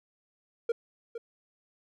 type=tone with echo; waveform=triangle; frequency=464.8 Hz; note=A#4; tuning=5 cents flat; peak=-22 dBFS; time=0.69-0.72 s; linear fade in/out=5 ms; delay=460 ms; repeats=1; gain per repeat=-11 dB; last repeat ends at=1.18 s; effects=none